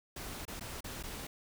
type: noise with dropouts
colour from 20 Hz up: pink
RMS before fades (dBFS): -43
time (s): 0.16-1.27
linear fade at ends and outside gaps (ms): 5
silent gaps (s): 0.453-0.479 / 0.597-0.608 / 0.807-0.842 / 1.028-1.035
effects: none